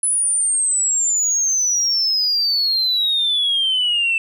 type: exponential sweep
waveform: sine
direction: down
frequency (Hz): 10110 to 2652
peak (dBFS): -14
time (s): 0.03-4.18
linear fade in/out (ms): 2
effects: tanh soft clip ceiling -12 dBFS